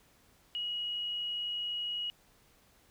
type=tone; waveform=sine; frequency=2902 Hz; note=F#7; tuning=34 cents flat; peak=-33 dBFS; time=0.55-2.1 s; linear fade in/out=0 ms; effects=pink hiss -65 dBFS RMS until 2.9 s